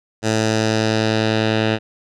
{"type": "tone with low-pass filter sweep", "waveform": "10% pulse", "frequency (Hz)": 110, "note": "A2", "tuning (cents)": 0, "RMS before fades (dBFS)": -18, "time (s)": [0.22, 1.79], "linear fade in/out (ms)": 50, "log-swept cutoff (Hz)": [6900, 3300], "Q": 1.8, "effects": []}